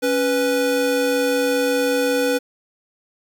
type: tone pair together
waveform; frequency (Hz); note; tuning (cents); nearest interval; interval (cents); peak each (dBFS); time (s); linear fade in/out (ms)
square; 277.2 / 493.9; C#4 / B4; 0 / 0; minor seventh; 1000; -23 / -19; 0.02-2.39; 20
effects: 9-bit

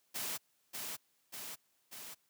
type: noise with echo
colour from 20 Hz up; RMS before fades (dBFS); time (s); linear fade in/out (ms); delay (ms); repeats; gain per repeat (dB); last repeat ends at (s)
white; -39; 0.14-0.38; 20; 590; 3; -3; 2.15
effects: white hiss -75 dBFS RMS until 2.29 s + high-pass 100 Hz 12 dB/octave

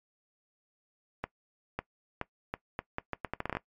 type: accelerating click train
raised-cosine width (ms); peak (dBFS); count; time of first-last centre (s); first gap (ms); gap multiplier
0.5; -17; 15; 1.24-3.57; 550; 0.77
effects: noise-tail reverb RT60 0.1 s tail -19 dB re dry + MP3 96 kbps

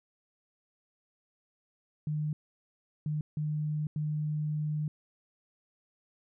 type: tone bursts at uneven times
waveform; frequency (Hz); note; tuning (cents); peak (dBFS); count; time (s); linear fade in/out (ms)
sine; 151.6; D#3; -45; -29; 4; 2.07-2.33 / 3.06-3.21 / 3.37-3.87 / 3.96-4.88; 2
effects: none

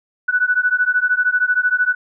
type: beating tone pair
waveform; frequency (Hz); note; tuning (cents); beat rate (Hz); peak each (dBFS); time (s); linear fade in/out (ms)
sine; 1478 / 1491; F#6 / F#6; -2 / +13; 13; -17; 0.28-1.95; 10
effects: none

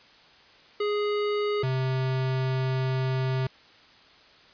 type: tone pair in turn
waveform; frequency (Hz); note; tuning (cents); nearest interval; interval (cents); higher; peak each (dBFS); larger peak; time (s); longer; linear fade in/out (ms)
square; 415.3 / 130.81; G#4 / C3; 0 / 0; octave + minor sixth; 2000; first; -25 / -25; neither; 0.8-1.63 / 1.63-3.47; second; 5
effects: white hiss -54 dBFS RMS until 4.53 s + resampled to 11025 Hz

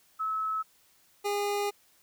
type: tone pair in turn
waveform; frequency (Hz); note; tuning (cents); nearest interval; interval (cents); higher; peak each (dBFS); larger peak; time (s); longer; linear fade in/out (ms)
sine / 25% pulse; 1296 / 408.2; E6 / G#4; -30 / -30; octave + minor sixth; 2000; first; -28 / -24; second; 0.19-0.63 / 1.24-1.71; second; 20
effects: white hiss -64 dBFS RMS until 2.02 s

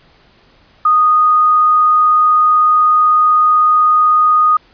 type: tone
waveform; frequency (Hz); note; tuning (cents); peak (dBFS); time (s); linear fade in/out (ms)
sine; 1238; D#6; -9; -7; 0.85-4.57; 5
effects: pink hiss -49 dBFS RMS until 4.73 s + resampled to 11025 Hz

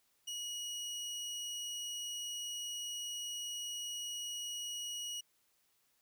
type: tone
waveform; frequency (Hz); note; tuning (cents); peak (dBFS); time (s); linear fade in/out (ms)
25% pulse; 2905; F#7; -32; -36; 0.27-5.21; 10
effects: white hiss -75 dBFS RMS until 6.01 s

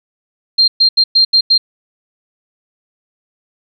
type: tone bursts at uneven times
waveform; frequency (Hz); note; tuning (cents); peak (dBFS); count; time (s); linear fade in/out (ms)
sine; 4186; C8; 0; -6; 6; 0.58-0.68 / 0.8-0.89 / 0.97-1.04 / 1.15-1.25 / 1.33-1.41 / 1.5-1.58; 10
effects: none

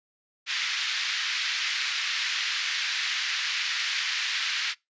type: band-pass noise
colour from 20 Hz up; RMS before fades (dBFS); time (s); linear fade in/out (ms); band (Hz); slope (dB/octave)
pink; -29; 0.46-4.75; 50; 1700 to 5200; 24
effects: noise-tail reverb RT60 0.2 s tail -24 dB re dry + resampled to 16000 Hz

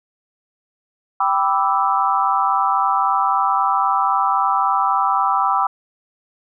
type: chord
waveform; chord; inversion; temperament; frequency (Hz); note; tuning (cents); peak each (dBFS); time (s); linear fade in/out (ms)
sine; E minor seventh; first; equal; 784 / 987.8 / 1174.7 / 1318.5; G5 / B5 / D6 / E6; 0 / 0 / 0 / 0; -20 / -20 / -20 / -21; 1.2-5.67; 5
effects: none

